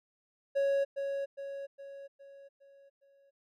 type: tone with echo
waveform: triangle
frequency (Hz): 554.4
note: C#5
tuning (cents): 0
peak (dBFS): -24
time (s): 0.55-0.85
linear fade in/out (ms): 20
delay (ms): 410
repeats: 6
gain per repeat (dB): -6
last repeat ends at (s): 3.31
effects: none